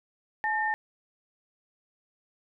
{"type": "tone pair together", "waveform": "sine", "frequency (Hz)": [855.2, 1812], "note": ["A5", "A#6"], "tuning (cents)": [-49, -50], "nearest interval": "octave + minor second", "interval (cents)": 1299, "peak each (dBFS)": -28, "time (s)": [0.44, 0.74], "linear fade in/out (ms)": 0, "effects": []}